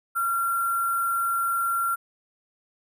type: tone with sample-and-hold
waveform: sine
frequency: 1372 Hz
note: F6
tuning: 31 cents flat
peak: -22 dBFS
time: 0.15-1.96 s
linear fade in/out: 20 ms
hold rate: 11025 Hz
effects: none